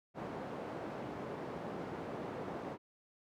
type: band-pass noise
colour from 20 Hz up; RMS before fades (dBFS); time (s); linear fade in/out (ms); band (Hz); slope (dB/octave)
white; -43; 0.14-2.78; 50; 130 to 640; 12
effects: none